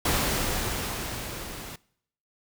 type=noise with level ramp; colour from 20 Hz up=pink; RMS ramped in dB=-24 to -40 dBFS; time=0.05-1.76 s; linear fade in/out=5 ms; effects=noise-tail reverb RT60 0.7 s tail -23 dB re dry